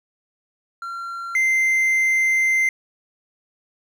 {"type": "tone pair in turn", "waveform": "triangle", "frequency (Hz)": [1372, 2081], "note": ["F6", "C7"], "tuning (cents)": [-31, -10], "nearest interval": "perfect fifth", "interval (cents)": 721, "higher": "second", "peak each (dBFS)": [-26, -14], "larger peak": "second", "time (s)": [[0.82, 1.35], [1.35, 2.69]], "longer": "second", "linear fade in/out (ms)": 2, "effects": []}